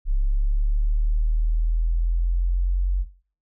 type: linear sweep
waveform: sine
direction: up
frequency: 33.81 to 46.25 Hz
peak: -18 dBFS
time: 0.05-3.06 s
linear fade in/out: 50 ms
effects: noise-tail reverb RT60 0.4 s tail -17 dB re dry